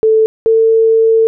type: tone pair in turn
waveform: sine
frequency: 440 / 448.5 Hz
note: A4 / A4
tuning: 0 / +33 cents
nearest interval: unison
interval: 33 cents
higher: second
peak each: -6 dBFS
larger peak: neither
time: 0.03-0.26 / 0.46-1.27 s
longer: second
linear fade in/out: 0 ms
effects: none